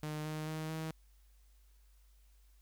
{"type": "tone with pitch steps", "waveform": "sawtooth", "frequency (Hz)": [152.6, 154.73, 156.89, 159.08], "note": ["D#3", "D#3", "D#3", "D#3"], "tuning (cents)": [-33, -9, 15, 39], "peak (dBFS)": -34, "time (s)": [0.03, 0.91], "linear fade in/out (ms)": 0, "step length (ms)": 220, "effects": ["added 50 Hz sine -61 dBFS peak until 2.61 s", "white hiss -74 dBFS RMS until 2.61 s"]}